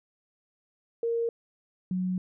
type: tone pair in turn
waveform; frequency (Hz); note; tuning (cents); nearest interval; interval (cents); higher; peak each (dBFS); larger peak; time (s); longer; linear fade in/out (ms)
sine; 464.3 / 183.83; A#4 / F#3; -7 / -11; octave + major third; 1604; first; -25 / -26; first; 1.03-1.29 / 1.91-2.18; second; 2
effects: none